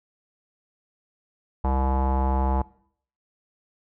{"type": "tone with low-pass filter", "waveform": "square", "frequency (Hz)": 66.2, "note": "C2", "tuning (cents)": 21, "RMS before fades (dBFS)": -23, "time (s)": [1.64, 2.62], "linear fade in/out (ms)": 5, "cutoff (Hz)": 890, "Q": 5.3, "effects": ["noise-tail reverb RT60 0.6 s tail -21 dB re dry"]}